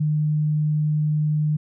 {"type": "tone", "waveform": "sine", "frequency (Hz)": 151.8, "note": "D#3", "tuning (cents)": -42, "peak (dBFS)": -18, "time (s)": [0, 1.57], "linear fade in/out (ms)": 10, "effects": []}